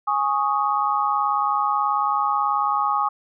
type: chord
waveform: sine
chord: Ab suspended fourth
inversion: none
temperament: just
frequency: 830.6 / 1107.5 / 1245.9 Hz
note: Ab5 / Db6 / Eb6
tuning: 0 / -2 / +2 cents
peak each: -23 dBFS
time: 0.07-3.09 s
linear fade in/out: 10 ms
effects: none